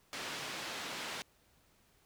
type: band-pass noise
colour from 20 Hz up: white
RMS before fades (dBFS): -42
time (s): 0.13-1.22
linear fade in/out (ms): 0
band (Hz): 150 to 3900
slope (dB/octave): 12
effects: pink hiss -69 dBFS RMS until 2.05 s